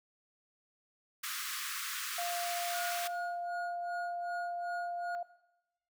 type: high-pass noise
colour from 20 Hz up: pink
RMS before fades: -39 dBFS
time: 1.23-3.08 s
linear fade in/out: 10 ms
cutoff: 1100 Hz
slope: 96 dB/octave
type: tone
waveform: sine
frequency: 698 Hz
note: F5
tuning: 1 cent flat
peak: -35 dBFS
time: 2.18-5.23 s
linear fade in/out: 5 ms
type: tone with tremolo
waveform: triangle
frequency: 1439 Hz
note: F#6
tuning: 49 cents flat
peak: -37 dBFS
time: 2.73-5.15 s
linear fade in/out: 0 ms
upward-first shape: sine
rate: 2.6 Hz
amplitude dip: 90%
effects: noise-tail reverb RT60 0.9 s tail -17 dB re dry